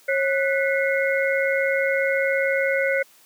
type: tone cluster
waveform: sine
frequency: 544 / 1483 / 1983 / 2142 Hz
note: C#5 / F#6 / B6 / C7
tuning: -33 / +4 / +7 / +40 cents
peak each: -21 / -26 / -29 / -26 dBFS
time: 0.08-3.03 s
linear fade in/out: 10 ms
effects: white hiss -54 dBFS RMS until 3.25 s + high-pass 200 Hz 12 dB/octave